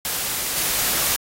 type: noise with level steps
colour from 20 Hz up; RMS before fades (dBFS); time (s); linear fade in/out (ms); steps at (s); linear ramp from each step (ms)
white; -24 / -21; 0.05-1.16; 0; 0.56; 10
effects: AAC 48 kbps